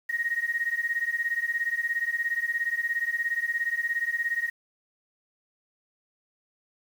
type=beating tone pair; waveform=sine; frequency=1864.7 / 1881.7 Hz; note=A#6 / A#6; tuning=0 / +16 cents; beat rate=17 Hz; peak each=-29 / -28 dBFS; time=0.09-4.5 s; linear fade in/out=10 ms; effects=8-bit